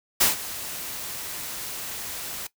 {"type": "noise with ADSR envelope", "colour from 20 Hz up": "white", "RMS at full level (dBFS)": -17, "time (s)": [0.2, 2.47], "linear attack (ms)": 14, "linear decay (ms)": 140, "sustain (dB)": -17, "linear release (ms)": 4, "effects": ["noise-tail reverb RT60 0.1 s tail -18 dB re dry"]}